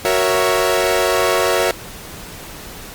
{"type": "chord", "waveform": "sawtooth", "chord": "F# dominant seventh", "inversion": "none", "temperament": "equal", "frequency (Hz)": [370, 466.2, 554.4, 659.3], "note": ["F#4", "A#4", "C#5", "E5"], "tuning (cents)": [0, 0, 0, 0], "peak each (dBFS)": -16, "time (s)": [0.05, 1.71], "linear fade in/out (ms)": 0, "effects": ["pink hiss -34 dBFS RMS until 2.94 s", "Opus 48 kbps"]}